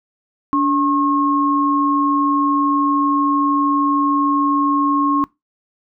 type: tone pair together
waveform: sine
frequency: 287.9 / 1081.3 Hz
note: D4 / C#6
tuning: -34 / -43 cents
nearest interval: octave + major seventh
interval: 2291 cents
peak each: -16 dBFS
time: 0.53-5.24 s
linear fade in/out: 0 ms
effects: noise-tail reverb RT60 0.2 s tail -22 dB re dry